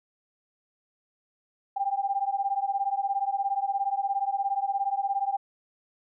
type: beating tone pair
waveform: sine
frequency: 784 / 801 Hz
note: G5 / G5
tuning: 0 / +37 cents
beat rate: 17 Hz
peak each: -28 dBFS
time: 1.76-5.37 s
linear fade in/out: 10 ms
effects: none